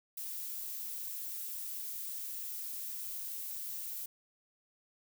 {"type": "noise", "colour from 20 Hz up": "violet", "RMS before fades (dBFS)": -41, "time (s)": [0.17, 4.06], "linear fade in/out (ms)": 5, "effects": []}